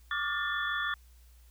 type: tone cluster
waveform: sine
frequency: 1151 / 1197 / 1420 / 1777 / 3432 Hz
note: D6 / D6 / F6 / A6 / A7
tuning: -35 / +33 / +28 / +17 / -44 cents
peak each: -39 / -38 / -35 / -33 / -39 dBFS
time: 0.11-0.94 s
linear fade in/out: 2 ms
effects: added 60 Hz sine -54 dBFS peak until 1.5 s + white hiss -66 dBFS RMS until 1.5 s